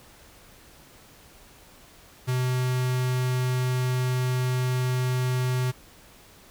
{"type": "tone with notch filter", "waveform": "square", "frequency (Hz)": 127, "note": "B2", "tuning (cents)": 49, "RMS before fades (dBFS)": -25, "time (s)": [2.27, 5.72], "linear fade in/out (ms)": 20, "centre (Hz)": 540, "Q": 1.7, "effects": ["pink hiss -52 dBFS RMS until 6.5 s"]}